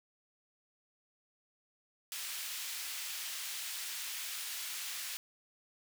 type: high-pass noise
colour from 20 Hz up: pink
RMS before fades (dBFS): -41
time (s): 2.12-5.17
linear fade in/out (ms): 0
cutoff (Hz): 2400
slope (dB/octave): 12
effects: none